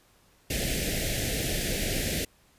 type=band-stop noise; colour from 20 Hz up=pink; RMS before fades=-29 dBFS; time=0.5-2.25 s; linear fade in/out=5 ms; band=690 to 1700 Hz; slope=48 dB/octave; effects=pink hiss -62 dBFS RMS until 2.58 s + resampled to 32000 Hz